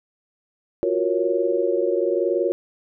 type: chord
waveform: sine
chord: Gb major seventh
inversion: third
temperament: equal with one note detuned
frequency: 349.2 / 370 / 469.4 / 554.4 Hz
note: F4 / Gb4 / Bb4 / Db5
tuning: 0 / 0 / +12 / 0 cents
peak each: -24 dBFS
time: 0.83-2.52 s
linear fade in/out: 0 ms
effects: none